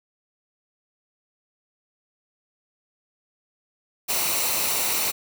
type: noise with comb filter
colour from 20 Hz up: white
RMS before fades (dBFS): -24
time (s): 4.08-5.12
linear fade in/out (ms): 20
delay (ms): 0.6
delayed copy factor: -0.5
effects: none